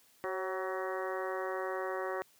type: harmonic tone with a mistuned harmonic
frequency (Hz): 188.4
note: F#3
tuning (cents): +32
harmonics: 2 / 3 / 4 / 5 / 6 / 7 / 8 / 9 / 10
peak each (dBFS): -38 / -39 / -43 / -46 / -42 / -48 / -47 / -50 / -45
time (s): 0.24-2.22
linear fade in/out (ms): 0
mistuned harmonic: 3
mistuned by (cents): -43
effects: white hiss -65 dBFS RMS until 2.39 s + high-pass 80 Hz 12 dB/octave